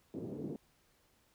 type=band-pass noise; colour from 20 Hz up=white; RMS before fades=-42 dBFS; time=0.14-0.56 s; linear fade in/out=0 ms; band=130 to 390 Hz; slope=24 dB/octave; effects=pink hiss -71 dBFS RMS until 1.34 s